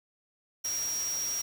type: tone in noise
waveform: sine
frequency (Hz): 5660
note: F8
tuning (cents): +22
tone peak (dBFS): -30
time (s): 0.64-1.42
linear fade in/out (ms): 10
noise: white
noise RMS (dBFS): -40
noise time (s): 0.64-1.42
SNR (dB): +7
effects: none